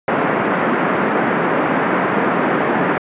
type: band-pass noise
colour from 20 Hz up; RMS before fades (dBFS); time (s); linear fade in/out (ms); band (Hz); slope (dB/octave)
pink; -17; 0.08-2.98; 2; 190 to 1900; 24
effects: resampled to 8000 Hz